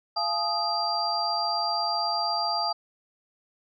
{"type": "tone cluster", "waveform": "sine", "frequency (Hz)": [690, 846, 1242, 4727], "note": ["F5", "G#5", "D#6", "D8"], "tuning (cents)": [-21, 32, -3, 10], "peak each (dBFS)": [-31, -29, -33, -28], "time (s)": [0.16, 2.73], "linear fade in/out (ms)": 10, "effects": []}